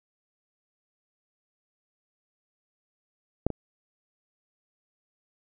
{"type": "clicks", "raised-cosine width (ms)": 2, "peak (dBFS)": [-9, -18], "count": 2, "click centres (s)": [3.466, 3.503], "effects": []}